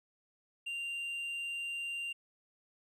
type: tone with tanh clipping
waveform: sine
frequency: 2781 Hz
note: F7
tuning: 8 cents flat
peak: -37 dBFS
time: 0.66-2.13 s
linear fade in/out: 10 ms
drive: 4 dB
effects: none